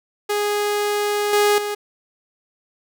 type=tone with level steps; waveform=sawtooth; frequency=413.9 Hz; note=G#4; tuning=6 cents flat; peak=-15 / -10 / -19 dBFS; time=0.29-1.75 s; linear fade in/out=10 ms; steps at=1.33 / 1.58 s; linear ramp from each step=2 ms; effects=none